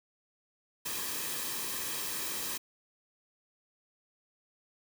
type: noise with comb filter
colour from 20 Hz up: white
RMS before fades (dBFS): -36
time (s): 0.85-2.58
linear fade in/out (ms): 10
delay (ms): 1.4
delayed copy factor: -0.55
effects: none